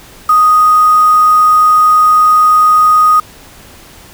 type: tone with quantisation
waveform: sine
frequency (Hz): 1244.5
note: D#6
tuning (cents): 0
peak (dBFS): -4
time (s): 0.29-3.2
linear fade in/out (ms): 5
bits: 4
effects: pink hiss -37 dBFS RMS until 4.13 s